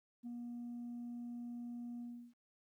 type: tone with ADSR envelope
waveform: sine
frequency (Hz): 239.5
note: A#3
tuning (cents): +47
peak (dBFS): -39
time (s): 0.23-2.34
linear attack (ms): 39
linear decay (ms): 6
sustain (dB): -2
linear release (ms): 330
effects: tanh soft clip ceiling -41 dBFS + 13-bit